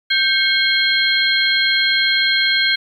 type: tone cluster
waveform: sine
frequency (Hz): 1567 / 2176 / 3247 / 4168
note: G6 / C#7 / G#7 / C8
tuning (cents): -1 / -33 / -40 / -7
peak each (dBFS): -19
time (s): 0.1-2.76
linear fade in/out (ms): 10
effects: 8-bit